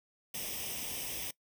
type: noise with comb filter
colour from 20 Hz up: white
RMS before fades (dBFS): -39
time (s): 0.34-1.31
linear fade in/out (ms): 5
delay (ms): 0.35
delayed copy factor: +0.75
effects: noise-tail reverb RT60 0.1 s tail -21 dB re dry